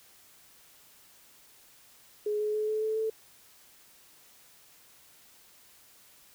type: tone with pitch steps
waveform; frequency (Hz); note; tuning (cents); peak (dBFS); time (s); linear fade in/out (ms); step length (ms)
sine; 419.7 / 423.8 / 428 / 432.2 / 436.5 / 440.8; G#4 / G#4 / A4 / A4 / A4 / A4; +18 / +35 / -48 / -31 / -14 / +3; -27; 2.26-3.1; 5; 140
effects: white hiss -58 dBFS RMS until 6.34 s